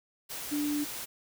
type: tone in noise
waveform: sine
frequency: 293.7 Hz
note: D4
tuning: in tune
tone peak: -28 dBFS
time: 0.51-0.85 s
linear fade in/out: 20 ms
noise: white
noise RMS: -39 dBFS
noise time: 0.29-1.06 s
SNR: +8 dB
effects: none